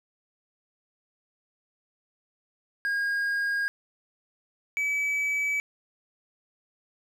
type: tone pair in turn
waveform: triangle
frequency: 1628 / 2291 Hz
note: G#6 / D7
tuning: -35 / -44 cents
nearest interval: tritone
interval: 591 cents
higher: second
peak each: -23 dBFS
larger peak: neither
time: 2.85-3.68 / 4.77-5.6 s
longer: neither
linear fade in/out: 0 ms
effects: none